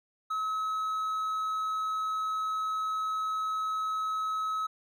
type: tone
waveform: triangle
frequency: 1285 Hz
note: E6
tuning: 45 cents flat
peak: -27 dBFS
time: 0.3-4.67 s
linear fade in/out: 10 ms
effects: none